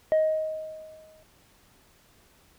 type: tone with exponential decay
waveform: sine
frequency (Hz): 627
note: D#5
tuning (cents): +13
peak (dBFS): -15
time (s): 0.12-1.23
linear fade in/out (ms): 0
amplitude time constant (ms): 240
effects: tanh soft clip ceiling -17 dBFS + pink hiss -60 dBFS RMS until 2.58 s